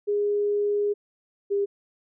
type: tone pair in turn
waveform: sine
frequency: 411.4 / 402 Hz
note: G#4 / G4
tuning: -16 / +44 cents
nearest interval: unison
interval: 40 cents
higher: first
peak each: -21 dBFS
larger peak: neither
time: 0.07-0.94 / 1.5-1.66 s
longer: first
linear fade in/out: 20 ms
effects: none